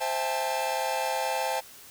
45% pulse chord, A minor seventh, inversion first, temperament equal with one note detuned, 523.3 / 659.3 / 800.9 / 880 Hz, C5 / E5 / G5 / A5, 0 / 0 / +37 / 0 cents, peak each -33 / -34 / -32 / -31 dBFS, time 0-1.61 s, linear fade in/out 20 ms, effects white hiss -49 dBFS RMS until 1.9 s

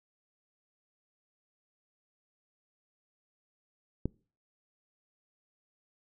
click, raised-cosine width 3 ms, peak -17 dBFS, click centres 4.056 s, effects noise-tail reverb RT60 0.4 s tail -25 dB re dry

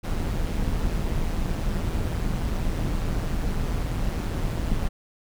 brown noise with amplitude modulation, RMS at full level -23 dBFS, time 0.03-4.89 s, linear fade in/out 20 ms, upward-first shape sine, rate 164 Hz, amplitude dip 55%, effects none

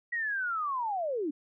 sine linear sweep, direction down, 1929 to 270.8 Hz, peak -29 dBFS, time 0.12-1.31 s, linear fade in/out 10 ms, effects none

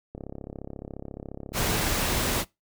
click train, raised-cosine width 2 ms, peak -24 dBFS, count 55, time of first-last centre 0.15-1.724 s, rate 34.3 Hz
pink noise, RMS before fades -26 dBFS, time 1.53-2.45 s, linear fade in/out 50 ms
effects noise-tail reverb RT60 0.2 s tail -22 dB re dry

